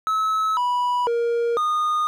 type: tone with pitch steps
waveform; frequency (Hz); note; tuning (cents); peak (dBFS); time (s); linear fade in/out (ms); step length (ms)
triangle; 1294 / 981 / 469.7 / 1228; E6 / B5 / A#4 / D#6; -32 / -12 / +13 / -23; -17; 0.07-2.07; 0; 500
effects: none